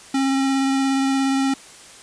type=tone with vibrato; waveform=square; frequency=270 Hz; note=C#4; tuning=45 cents flat; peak=-18 dBFS; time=0.14-1.54 s; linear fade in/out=5 ms; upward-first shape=sine; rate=17 Hz; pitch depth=11 cents each way; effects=white hiss -43 dBFS RMS until 2.02 s + resampled to 22050 Hz